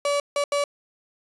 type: tone bursts at uneven times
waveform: 35% pulse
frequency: 573 Hz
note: D5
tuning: 43 cents flat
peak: -19 dBFS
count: 3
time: 0.05-0.2 / 0.36-0.44 / 0.52-0.64 s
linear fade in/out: 2 ms
effects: resampled to 24000 Hz